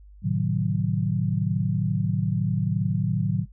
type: chord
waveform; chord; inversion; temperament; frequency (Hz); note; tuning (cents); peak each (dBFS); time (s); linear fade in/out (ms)
sine; A diminished seventh; none; equal with one note detuned; 110 / 130.81 / 153.16 / 185; A2 / C3 / Eb3 / Gb3; 0 / 0 / -27 / 0; -27 / -30 / -26 / -26; 0.22-3.46; 50
effects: noise-tail reverb RT60 0.1 s tail -17 dB re dry + added 50 Hz sine -45 dBFS peak until 3.52 s